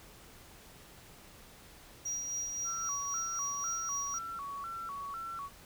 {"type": "tone with tremolo", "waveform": "triangle", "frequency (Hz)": 5740, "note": "F8", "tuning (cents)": 47, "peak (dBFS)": -32, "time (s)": [2.05, 4.19], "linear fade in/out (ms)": 10, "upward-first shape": "sine", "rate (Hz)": 3.8, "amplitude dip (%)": 35}
{"type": "tone with vibrato", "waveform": "sine", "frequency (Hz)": 1230, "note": "D#6", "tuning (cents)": -20, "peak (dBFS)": -38, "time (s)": [2.64, 5.5], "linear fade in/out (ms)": 50, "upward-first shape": "square", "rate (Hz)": 2, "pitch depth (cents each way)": 160}
{"effects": ["pink hiss -55 dBFS RMS until 5.65 s"]}